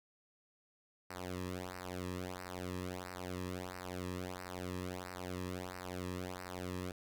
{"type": "tone with flanger", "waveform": "sawtooth", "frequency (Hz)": 91, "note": "F#2", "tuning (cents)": -28, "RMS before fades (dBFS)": -43, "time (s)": [1.1, 6.92], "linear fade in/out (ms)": 5, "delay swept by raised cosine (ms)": [0.29, 1.39], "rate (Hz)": 1.5, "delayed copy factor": -0.9, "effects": []}